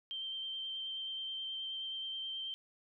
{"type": "tone with vibrato", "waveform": "sine", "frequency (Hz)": 3136, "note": "G7", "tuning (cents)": 0, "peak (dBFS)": -38, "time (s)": [0.11, 2.54], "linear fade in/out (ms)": 0, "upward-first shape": "sine", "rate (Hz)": 9.4, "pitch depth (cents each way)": 12, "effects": []}